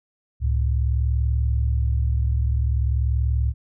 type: tone pair together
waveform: sine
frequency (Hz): 68.7 / 109.17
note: C#2 / A2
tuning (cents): -15 / -13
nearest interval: minor sixth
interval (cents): 802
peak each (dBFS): -19 / -24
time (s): 0.4-3.54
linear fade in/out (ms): 50
effects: none